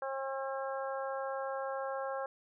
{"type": "harmonic tone", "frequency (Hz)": 269.3, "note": "C#4", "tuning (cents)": -50, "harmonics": [2, 3, 4, 5, 6], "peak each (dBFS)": [-37, -41, -43, -45, -47], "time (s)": [0.02, 2.26], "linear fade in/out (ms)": 2, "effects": []}